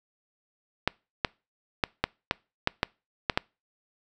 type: clicks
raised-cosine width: 0.3 ms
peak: -6 dBFS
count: 9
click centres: 0.876 / 1.248 / 1.838 / 2.04 / 2.311 / 2.674 / 2.831 / 3.298 / 3.375 s
effects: noise-tail reverb RT60 0.3 s tail -26 dB re dry